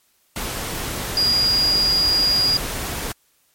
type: tone in noise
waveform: sine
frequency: 4853 Hz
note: D#8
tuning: 44 cents flat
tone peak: -15 dBFS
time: 1.17-2.57 s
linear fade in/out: 2 ms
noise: pink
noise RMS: -27 dBFS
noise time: 0.36-3.12 s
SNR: +9 dB
effects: white hiss -62 dBFS RMS until 3.54 s + MP3 64 kbps